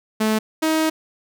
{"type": "tone pair in turn", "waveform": "sawtooth", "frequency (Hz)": [217.4, 316.4], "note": ["A3", "D#4"], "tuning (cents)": [-21, 29], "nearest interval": "tritone", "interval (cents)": 650, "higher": "second", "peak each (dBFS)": -13, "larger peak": "neither", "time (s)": [[0.2, 0.39], [0.62, 0.9]], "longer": "second", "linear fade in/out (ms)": 10, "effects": []}